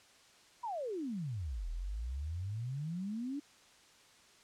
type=exponential two-way sweep; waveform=sine; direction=down then up; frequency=1000 to 38.89 to 296.3 Hz; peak=-36 dBFS; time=0.63-3.4 s; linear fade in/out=10 ms; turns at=1.69 s; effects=white hiss -62 dBFS RMS until 4.43 s + low-pass 7000 Hz 12 dB/octave